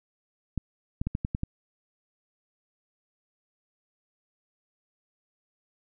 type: clicks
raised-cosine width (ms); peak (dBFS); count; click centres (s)
5; -16; 7; 0.577 / 1.015 / 1.07 / 1.151 / 1.249 / 1.349 / 1.434
effects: none